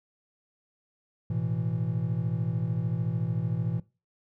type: chord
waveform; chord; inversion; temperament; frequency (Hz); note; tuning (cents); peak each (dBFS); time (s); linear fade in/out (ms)
triangle; A suspended second; none; equal; 110 / 123.47 / 164.81; A2 / B2 / E3; 0 / 0 / 0; -29; 1.3-3.8; 5
effects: noise-tail reverb RT60 0.3 s tail -21 dB re dry